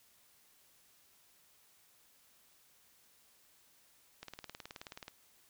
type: click train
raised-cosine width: 0.2 ms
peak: -28 dBFS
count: 17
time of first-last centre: 4.23-5.081 s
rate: 18.8 Hz
effects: white hiss -67 dBFS RMS until 5.49 s